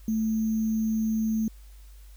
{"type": "tone with sample-and-hold", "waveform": "sine", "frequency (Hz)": 220, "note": "A3", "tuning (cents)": 0, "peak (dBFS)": -23, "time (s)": [0.08, 1.48], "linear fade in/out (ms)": 2, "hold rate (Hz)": 6300, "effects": ["added 50 Hz sine -45 dBFS peak until 2.16 s", "white hiss -60 dBFS RMS until 2.16 s"]}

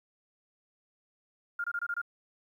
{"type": "tone bursts", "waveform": "sine", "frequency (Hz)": 1408, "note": "F6", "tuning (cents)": 14, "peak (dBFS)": -30, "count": 6, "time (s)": [1.59, 2.016], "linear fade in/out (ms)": 5, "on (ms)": 51, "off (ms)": 24, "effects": ["11-bit"]}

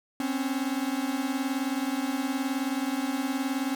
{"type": "beating tone pair", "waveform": "45% pulse", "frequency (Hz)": [258.7, 277.7], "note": ["C4", "C#4"], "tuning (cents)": [-19, 3], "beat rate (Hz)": 19, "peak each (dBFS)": -30, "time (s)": [0.2, 3.75], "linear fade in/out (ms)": 2, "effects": ["10-bit"]}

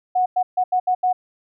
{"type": "tone bursts at uneven times", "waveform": "sine", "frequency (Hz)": 734, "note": "F#5", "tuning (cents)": -14, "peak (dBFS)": -15, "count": 6, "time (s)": [[0.15, 0.26], [0.36, 0.43], [0.57, 0.64], [0.72, 0.8], [0.87, 0.95], [1.03, 1.13]], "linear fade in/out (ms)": 10, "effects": []}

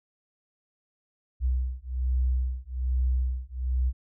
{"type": "beating tone pair", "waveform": "sine", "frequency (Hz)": [62.7, 63.9], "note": ["B1", "C2"], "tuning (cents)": [27, -40], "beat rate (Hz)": 1.2, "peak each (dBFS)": -27, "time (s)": [1.4, 3.93], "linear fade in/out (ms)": 50, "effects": []}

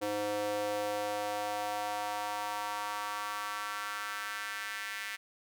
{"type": "tone with high-pass filter sweep", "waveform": "square", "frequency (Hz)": 103.8, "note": "G#2", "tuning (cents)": 0, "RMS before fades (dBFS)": -36, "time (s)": [0.01, 5.17], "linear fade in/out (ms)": 20, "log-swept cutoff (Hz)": [430, 1900], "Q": 2.7, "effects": []}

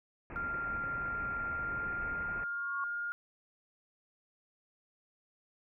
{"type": "low-pass noise", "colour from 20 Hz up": "pink", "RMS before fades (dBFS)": -45, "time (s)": [0.3, 2.44], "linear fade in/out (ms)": 0, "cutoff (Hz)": 2500, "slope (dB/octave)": 96}
{"type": "tone with pitch glide", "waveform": "sine", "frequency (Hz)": [1392, 1415.5], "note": ["F6", "F6"], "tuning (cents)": [-6, 23], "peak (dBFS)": -34, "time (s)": [0.36, 3.12], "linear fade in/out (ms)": 0, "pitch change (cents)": 29, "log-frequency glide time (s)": [1.42, 2.96]}
{"type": "tone with exponential growth", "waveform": "sine", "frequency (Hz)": 1108.7, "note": "C#6", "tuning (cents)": 0, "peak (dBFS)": -33, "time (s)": [2.28, 2.84], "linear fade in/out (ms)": 1, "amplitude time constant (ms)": 120}
{"effects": []}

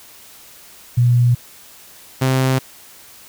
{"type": "tone pair in turn", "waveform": ["sine", "sawtooth"], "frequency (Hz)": [121.4, 131.15], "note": ["B2", "C3"], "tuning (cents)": [-29, 4], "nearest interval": "minor second", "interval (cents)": 133, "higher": "second", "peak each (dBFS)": -10, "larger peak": "neither", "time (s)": [[0.97, 1.35], [2.21, 2.59]], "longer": "neither", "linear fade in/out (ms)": 10, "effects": ["white hiss -43 dBFS RMS until 3.28 s"]}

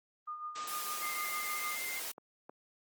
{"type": "tone with tremolo", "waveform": "sine", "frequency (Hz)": 1220, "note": "D#6", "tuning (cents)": -34, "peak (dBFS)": -37, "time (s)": [0.27, 1.76], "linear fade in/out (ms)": 10, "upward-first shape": "sine", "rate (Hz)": 6.6, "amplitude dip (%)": 55}
{"type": "noise", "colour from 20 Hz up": "white", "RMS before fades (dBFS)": -40, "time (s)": [0.55, 2.12], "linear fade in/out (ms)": 10}
{"type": "tone with vibrato", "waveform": "sine", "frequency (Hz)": 2093, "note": "C7", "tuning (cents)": 0, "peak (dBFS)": -39, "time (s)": [1.02, 2], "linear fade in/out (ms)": 10, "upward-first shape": "sine", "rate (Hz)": 15, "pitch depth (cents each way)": 16}
{"type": "clicks", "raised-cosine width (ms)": 1, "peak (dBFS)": -33, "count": 2, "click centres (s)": [2.181, 2.495]}
{"effects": ["high-pass 300 Hz 12 dB/octave", "Opus 24 kbps"]}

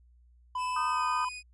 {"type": "tone", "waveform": "triangle", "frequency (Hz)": 1003, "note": "B5", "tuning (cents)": 26, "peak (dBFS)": -28, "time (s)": [0.55, 1.29], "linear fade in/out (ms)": 5}
{"type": "tone with pitch glide", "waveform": "sawtooth", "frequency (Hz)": [2613, 2481], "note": ["E7", "D#7"], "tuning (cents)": [-16, -6], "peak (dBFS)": -36, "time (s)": [0.57, 1.43], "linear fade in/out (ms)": 50, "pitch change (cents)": -90, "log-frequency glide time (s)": [0.86, 1.06]}
{"type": "harmonic tone", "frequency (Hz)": 308.5, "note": "D#4", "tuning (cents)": -15, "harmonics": [3, 4, 5], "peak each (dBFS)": [-36, -30, -42], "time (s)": [0.76, 1.25], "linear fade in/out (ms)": 5}
{"effects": ["added 60 Hz sine -57 dBFS peak until 1.53 s", "resampled to 24000 Hz"]}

